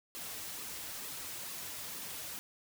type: noise with flanger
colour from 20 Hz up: white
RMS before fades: -43 dBFS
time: 0.15-2.39 s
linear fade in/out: 0 ms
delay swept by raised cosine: 1.3 to 5.5 ms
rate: 2.2 Hz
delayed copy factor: -0.5
effects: none